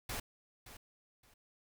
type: noise with echo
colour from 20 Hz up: pink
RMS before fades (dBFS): -40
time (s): 0.09-0.2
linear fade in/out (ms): 5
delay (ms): 570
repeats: 2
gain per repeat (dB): -13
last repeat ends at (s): 1.34
effects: none